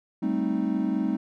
triangle chord, A half-diminished seventh, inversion third, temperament equal, 196 / 220 / 261.6 / 311.1 Hz, G3 / A3 / C4 / Eb4, 0 / 0 / 0 / 0 cents, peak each -27 dBFS, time 0.22-1.17 s, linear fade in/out 10 ms, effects none

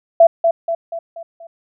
sine tone with echo, 669 Hz, E5, 25 cents sharp, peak -4 dBFS, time 0.2-0.27 s, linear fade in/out 5 ms, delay 240 ms, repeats 5, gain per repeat -6 dB, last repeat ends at 1.47 s, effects none

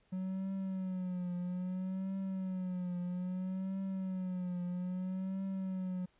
triangle tone with vibrato, 184.9 Hz, F#3, 1 cent flat, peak -33 dBFS, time 0.12-6.06 s, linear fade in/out 10 ms, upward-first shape triangle, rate 0.61 Hz, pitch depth 79 cents each way, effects pink hiss -72 dBFS RMS until 6.19 s + resampled to 8000 Hz

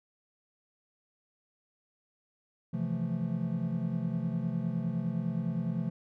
triangle chord, F major seventh, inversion second, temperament equal, 130.81 / 164.81 / 174.61 / 220 Hz, C3 / E3 / F3 / A3, 0 / 0 / 0 / 0 cents, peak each -35 / -33 / -32 / -34 dBFS, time 2.73-5.9 s, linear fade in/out 10 ms, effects none

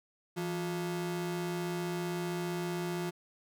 45% pulse ring-modulated tone, 261.6 Hz, C4, in tune, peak -30 dBFS, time 0.36-3.11 s, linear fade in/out 20 ms, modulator 93.1 Hz, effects none

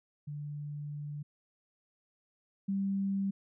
sine tone pair in turn, 146.83 / 195.99 Hz, D3 / G3, 0 / 0 cents, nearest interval perfect fourth, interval 500 cents, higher second, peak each -37 / -29 dBFS, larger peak second, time 0.27-1.23 / 2.68-3.31 s, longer first, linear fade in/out 10 ms, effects none

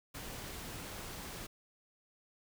pink noise, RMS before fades -45 dBFS, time 0.14-1.47 s, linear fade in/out 10 ms, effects none

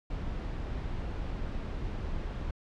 brown noise, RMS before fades -35 dBFS, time 0.1-2.51 s, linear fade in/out 5 ms, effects low-pass 4000 Hz 12 dB/octave

